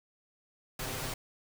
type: noise with comb filter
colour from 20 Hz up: pink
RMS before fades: -37 dBFS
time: 0.79-1.14 s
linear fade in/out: 5 ms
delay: 7.7 ms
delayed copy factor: +0.9
effects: none